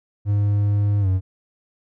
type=tone with pitch glide; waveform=triangle; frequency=102.4 to 93.9 Hz; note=G#2 to F#2; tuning=-24 to +26 cents; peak=-14 dBFS; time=0.25-1.21 s; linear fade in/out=50 ms; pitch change=-150 cents; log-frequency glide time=1-1.08 s; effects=none